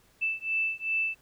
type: beating tone pair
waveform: sine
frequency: 2642 / 2644.6 Hz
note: E7 / E7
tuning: +3 / +5 cents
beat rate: 2.6 Hz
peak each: -30 dBFS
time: 0.21-1.15 s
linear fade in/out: 20 ms
effects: pink hiss -63 dBFS RMS until 1.21 s